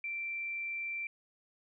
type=tone; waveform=sine; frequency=2349 Hz; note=D7; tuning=in tune; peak=-35 dBFS; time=0.04-1.07 s; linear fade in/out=2 ms; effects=none